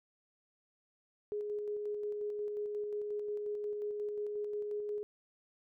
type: tone with tremolo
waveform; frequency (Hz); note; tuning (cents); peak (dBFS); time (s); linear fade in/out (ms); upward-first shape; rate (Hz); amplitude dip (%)
sine; 416.7; G#4; +6; -34; 1.32-5.03; 0; square; 5.6; 25
effects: none